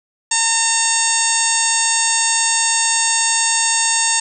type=harmonic tone with a mistuned harmonic; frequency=909 Hz; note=A#5; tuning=44 cents flat; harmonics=1 / 2 / 3 / 4 / 5 / 6 / 7 / 8 / 9; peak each=-23 / -24 / -25 / -26 / -25 / -27 / -20 / -23 / -19 dBFS; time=0.31-4.2 s; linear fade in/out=5 ms; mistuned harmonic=7; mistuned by=+65 cents; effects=none